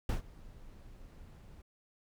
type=noise with ADSR envelope; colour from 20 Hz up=brown; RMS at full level=-28 dBFS; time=0.09-1.62 s; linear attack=3 ms; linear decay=120 ms; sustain=-24 dB; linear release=6 ms; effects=none